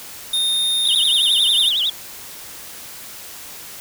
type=tone with pitch glide; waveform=square; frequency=3663 to 3610 Hz; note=A#7 to A7; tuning=-31 to +44 cents; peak=-17 dBFS; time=0.33-1.69 s; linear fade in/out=5 ms; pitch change=-25 cents; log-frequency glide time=0.76-1.54 s
type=tone with vibrato; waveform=sine; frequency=3322 Hz; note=G#7; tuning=in tune; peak=-16 dBFS; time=0.85-1.9 s; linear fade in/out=5 ms; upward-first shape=triangle; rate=11 Hz; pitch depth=280 cents each way
effects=white hiss -36 dBFS RMS until 3.8 s